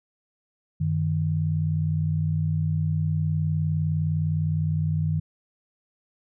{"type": "tone pair together", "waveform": "sine", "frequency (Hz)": [95.91, 155.56], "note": ["G2", "D#3"], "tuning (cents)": [-37, 0], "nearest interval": "minor sixth", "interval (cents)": 837, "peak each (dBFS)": [-26, -23], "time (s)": [0.8, 5.2], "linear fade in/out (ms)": 10, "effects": []}